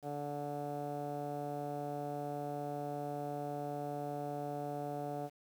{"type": "tone with low-pass filter", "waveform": "15% pulse", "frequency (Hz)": 145.2, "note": "D3", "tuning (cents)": -19, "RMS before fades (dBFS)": -40, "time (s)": [0.02, 5.3], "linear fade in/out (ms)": 50, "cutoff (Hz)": 780, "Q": 5.6, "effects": ["10-bit"]}